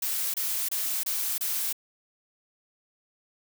blue noise bursts, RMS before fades -29 dBFS, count 5, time 0.02-1.728 s, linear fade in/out 5 ms, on 320 ms, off 27 ms, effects none

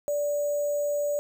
sine tone with sample-and-hold, 583 Hz, D5, 13 cents flat, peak -24 dBFS, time 0.08-1.19 s, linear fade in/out 0 ms, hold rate 7350 Hz, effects none

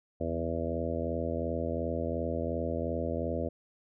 harmonic tone with a mistuned harmonic, 82.8 Hz, E2, 8 cents sharp, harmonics 1 / 2 / 3 / 4 / 5 / 6 / 7 / 8, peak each -36 / -41 / -37 / -39 / -41 / -37 / -37 / -40 dBFS, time 0.2-3.49 s, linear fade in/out 10 ms, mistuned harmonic 2, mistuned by -29 cents, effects none

